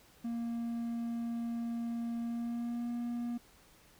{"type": "tone with pitch glide", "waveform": "triangle", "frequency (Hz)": [233.4, 238.4], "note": ["A#3", "A#3"], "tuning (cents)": [2, 39], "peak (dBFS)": -32, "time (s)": [0.24, 3.38], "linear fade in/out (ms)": 10, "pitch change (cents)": 37, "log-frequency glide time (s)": [2.22, 2.89], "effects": ["pink hiss -62 dBFS RMS until 3.99 s"]}